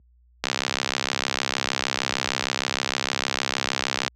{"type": "click train", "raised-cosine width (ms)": 0.2, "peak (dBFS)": -4, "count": 243, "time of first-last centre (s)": [0.44, 4.079], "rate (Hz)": 66.5, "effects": ["added 60 Hz sine -39 dBFS peak until 4.15 s", "high-pass 150 Hz 12 dB/octave"]}